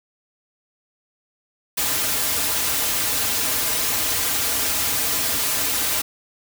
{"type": "noise with comb filter", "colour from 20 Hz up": "white", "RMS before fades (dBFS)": -22, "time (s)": [1.77, 6.02], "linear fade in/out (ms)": 10, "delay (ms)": 5.4, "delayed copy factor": -0.7, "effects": []}